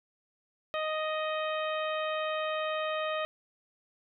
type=harmonic tone with a mistuned harmonic; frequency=622.3 Hz; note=D#5; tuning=in tune; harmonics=1 / 2 / 3 / 4 / 5 / 6; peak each=-32 / -35 / -40 / -41 / -43 / -46 dBFS; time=0.74-3.25 s; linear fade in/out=0 ms; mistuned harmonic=4; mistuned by=+20 cents; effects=none